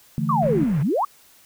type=chord; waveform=sine; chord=D suspended second; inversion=none; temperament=equal; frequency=146.83 / 164.81 / 220 Hz; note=D3 / E3 / A3; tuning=0 / 0 / 0 cents; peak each=-25 dBFS; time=0.18-0.64 s; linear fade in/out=0 ms
type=exponential two-way sweep; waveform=sine; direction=down then up; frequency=1219 to 130.81 to 1219 Hz; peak=-18 dBFS; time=0.29-1.05 s; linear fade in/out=5 ms; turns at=0.81 s
type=low-pass noise; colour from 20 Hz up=pink; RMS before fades=-38 dBFS; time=0.42-0.83 s; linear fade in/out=5 ms; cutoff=2300 Hz; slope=24 dB/octave
effects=white hiss -53 dBFS RMS until 1.45 s